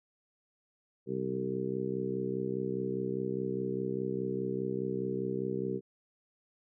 harmonic tone with a mistuned harmonic, 64.9 Hz, C2, 13 cents flat, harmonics 2 / 3 / 4 / 5 / 6 / 7, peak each -41 / -38 / -41 / -40 / -35 / -39 dBFS, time 1.06-5.81 s, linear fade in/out 50 ms, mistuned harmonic 2, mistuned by +18 cents, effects none

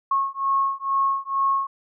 sine beating tone pair, 1091 / 1093.2 Hz, C#6 / C#6, -28 / -24 cents, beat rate 2.2 Hz, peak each -23 dBFS, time 0.11-1.67 s, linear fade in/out 5 ms, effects none

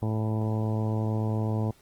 harmonic tone, 109.1 Hz, A2, 14 cents flat, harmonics 1 / 2 / 3 / 4 / 5 / 6 / 7 / 8 / 9, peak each -26 / -32 / -36 / -38 / -40 / -42 / -43 / -44 / -45 dBFS, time 0.02-1.71 s, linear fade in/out 5 ms, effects pink hiss -60 dBFS RMS until 1.81 s + Opus 24 kbps

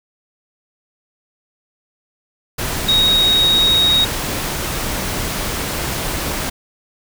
sine tone in noise, 3771 Hz, A#7, 19 cents sharp, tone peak -11 dBFS, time 2.88-4.05 s, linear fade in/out 10 ms, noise pink, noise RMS -22 dBFS, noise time 2.58-6.5 s, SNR +8 dB, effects none

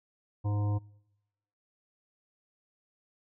harmonic tone, 103.4 Hz, G#2, 7 cents flat, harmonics 1 / 3 / 5 / 7 / 9 / 10, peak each -27 / -40 / -45 / -47 / -46 / -51 dBFS, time 0.44-0.79 s, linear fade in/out 20 ms, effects noise-tail reverb RT60 1.0 s tail -26 dB re dry

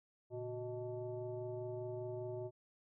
sine tone with frequency modulation, 370 Hz, F#4, in tune, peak -40 dBFS, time 0.3-2.51 s, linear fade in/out 50 ms, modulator 255 Hz, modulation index 1.1, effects none

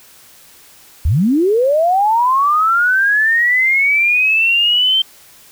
sine linear sweep, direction up, 58.27 to 3136 Hz, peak -10 dBFS, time 1.05-5.02 s, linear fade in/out 5 ms, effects white hiss -44 dBFS RMS until 5.51 s

